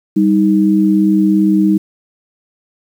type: tone pair together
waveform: sine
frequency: 196.38 / 313.8 Hz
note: G3 / D#4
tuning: +3 / +15 cents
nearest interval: minor sixth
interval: 812 cents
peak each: -11 dBFS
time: 0.16-1.78 s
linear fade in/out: 10 ms
effects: 7-bit